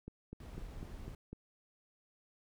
click train, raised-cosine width 3 ms, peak -32 dBFS, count 6, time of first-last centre 0.08-1.33 s, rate 4 Hz
brown noise, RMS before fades -47 dBFS, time 0.4-1.15 s, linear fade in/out 2 ms
effects none

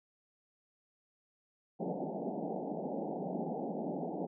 pink band-pass noise, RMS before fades -38 dBFS, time 1.79-4.27 s, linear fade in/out 20 ms, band 160 to 840 Hz, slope 96 dB/octave, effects none

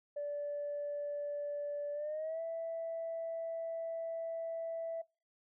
sine tone with pitch glide, 581 to 659.7 Hz, D5 to E5, -19 to +1 cents, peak -35 dBFS, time 0.16-5.02 s, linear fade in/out 10 ms, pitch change +220 cents, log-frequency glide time 1.93-2.41 s, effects noise-tail reverb RT60 0.3 s tail -25 dB re dry + tanh soft clip ceiling -32 dBFS

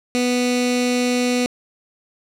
15% pulse tone with notch filter, 246.9 Hz, B3, in tune, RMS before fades -19 dBFS, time 0.15-1.46 s, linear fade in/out 0 ms, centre 940 Hz, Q 0.68, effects low-pass 9000 Hz 12 dB/octave

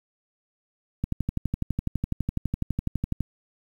click train, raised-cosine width 5 ms, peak -13 dBFS, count 27, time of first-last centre 1.04-3.207 s, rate 12 Hz, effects 8-bit

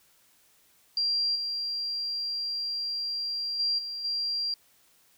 sine tone with level steps, 4750 Hz, D8, 19 cents sharp, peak -24 / -29 / -24 / -33 / -27 dBFS, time 0.97-4.54 s, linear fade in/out 2 ms, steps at 1.35 / 3.59 / 3.78 / 4.04 s, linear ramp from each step 10 ms, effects white hiss -63 dBFS RMS until 5.17 s

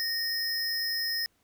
square tone pair together, 1844 / 5130 Hz, A#6 / E8, -19 / -48 cents, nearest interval octave + tritone, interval 1771 cents, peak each -34 / -30 dBFS, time 0-1.26 s, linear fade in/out 0 ms, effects pink hiss -70 dBFS RMS until 1.43 s

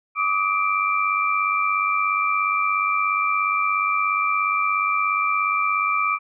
sine tone cluster, 1162 / 1259 / 2352 Hz, D6 / D#6 / D7, -19 / +20 / +2 cents, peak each -23 dBFS, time 0.15-6.19 s, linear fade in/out 50 ms, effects none

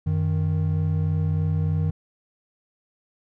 triangle tone pair together, 92.5 / 155.76 Hz, F#2 / D#3, 0 / +2 cents, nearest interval major sixth, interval 902 cents, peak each -21 / -21 dBFS, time 0.06-1.91 s, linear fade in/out 10 ms, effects none

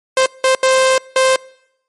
sawtooth tone bursts at uneven times, 523.3 Hz, C5, in tune, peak -6 dBFS, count 4, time 0.17-0.26 / 0.44-0.55 / 0.63-0.98 / 1.16-1.36 s, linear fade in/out 2 ms, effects noise-tail reverb RT60 0.8 s tail -24 dB re dry + MP3 48 kbps

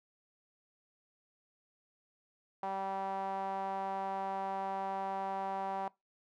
sawtooth tone with band-pass filter, 193.6 Hz, G3, 21 cents flat, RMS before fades -37 dBFS, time 2.63-5.88 s, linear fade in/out 2 ms, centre 840 Hz, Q 5.3, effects noise-tail reverb RT60 0.2 s tail -22 dB re dry

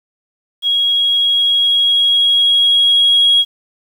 sine tone with level ramp, 3304 Hz, G#7, 10 cents flat, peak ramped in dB -11 to -6 dBFS, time 0.62-3.45 s, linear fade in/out 50 ms, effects tanh soft clip ceiling -4 dBFS + 7-bit

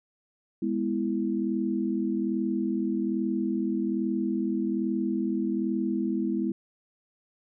sine chord, E major, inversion first, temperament just, 206 / 247.2 / 329.6 Hz, G#3 / B3 / E4, -14 / +2 / 0 cents, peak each -29 / -30 / -29 dBFS, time 0.62-6.52 s, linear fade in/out 5 ms, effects none

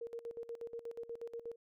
sine tone with tremolo, 466.2 Hz, A#4, in tune, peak -40 dBFS, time 0.01-1.56 s, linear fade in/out 5 ms, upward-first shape square, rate 8.3 Hz, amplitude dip 80%, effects none

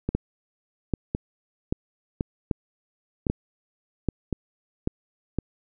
two click trains, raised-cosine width 3 ms, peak -10 / -12 dBFS, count 7 / 6, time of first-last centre 0.15-4.874 / 0.09-5.387 s, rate 1.27 / 0.944 Hz, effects none

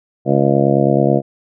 harmonic tone, 69.3 Hz, C#2, in tune, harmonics 2 / 3 / 4 / 5 / 6 / 7 / 8 / 9 / 10, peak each -17 / -18 / -20 / -18 / -28 / -19 / -22 / -19 / -22 dBFS, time 0.25-1.22 s, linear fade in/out 50 ms, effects none

